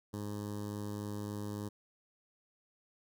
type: tone with notch filter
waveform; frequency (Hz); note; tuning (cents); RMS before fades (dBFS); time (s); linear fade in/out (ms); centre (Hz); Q
15% pulse; 103.5; G#2; -5; -40; 0.13-1.69; 10; 2300; 0.62
effects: none